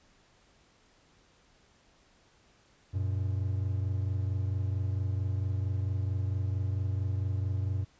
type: tone pair together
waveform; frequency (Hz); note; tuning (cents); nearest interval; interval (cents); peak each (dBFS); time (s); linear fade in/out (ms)
triangle; 94.05 / 118.5; F#2 / A#2; +29 / +29; major third; 400; -27 / -33; 2.93-7.85; 20
effects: pink hiss -64 dBFS RMS until 7.99 s + resampled to 16000 Hz